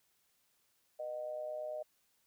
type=tone with amplitude modulation; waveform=sine; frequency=615 Hz; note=D#5; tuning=20 cents flat; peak=-35 dBFS; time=0.99-1.83 s; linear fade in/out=10 ms; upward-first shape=sine; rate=129 Hz; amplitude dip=65%; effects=white hiss -75 dBFS RMS until 2.26 s